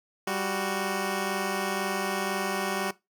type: tone pair together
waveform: 10% pulse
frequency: 196 / 370 Hz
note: G3 / F#4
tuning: 0 / 0 cents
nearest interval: major seventh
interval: 1100 cents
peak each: -22 dBFS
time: 0.27-2.91 s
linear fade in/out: 5 ms
effects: noise-tail reverb RT60 0.2 s tail -19 dB re dry